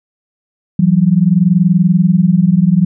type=tone pair together; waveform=sine; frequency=167.93 / 188.5 Hz; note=E3 / F#3; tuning=+32 / +32 cents; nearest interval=major second; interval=200 cents; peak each=-10 dBFS; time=0.79-2.85 s; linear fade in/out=5 ms; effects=none